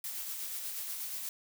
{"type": "noise with tremolo", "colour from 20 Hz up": "blue", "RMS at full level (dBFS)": -38, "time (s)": [0.04, 1.29], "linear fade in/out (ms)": 2, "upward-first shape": "sine", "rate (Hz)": 8.3, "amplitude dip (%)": 30, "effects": []}